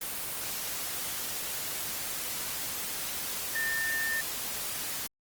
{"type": "tone in noise", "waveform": "sine", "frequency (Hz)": 1800, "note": "A6", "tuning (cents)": 39, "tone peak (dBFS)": -29, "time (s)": [3.55, 4.21], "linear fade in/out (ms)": 5, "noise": "white", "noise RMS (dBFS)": -35, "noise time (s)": [0.01, 5.07], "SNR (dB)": 3, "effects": ["Opus 24 kbps"]}